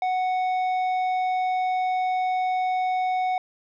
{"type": "tone with tanh clipping", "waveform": "sine", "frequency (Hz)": 740, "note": "F#5", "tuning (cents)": 0, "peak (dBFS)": -23, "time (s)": [0.02, 3.38], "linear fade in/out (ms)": 2, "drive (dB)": 8, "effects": []}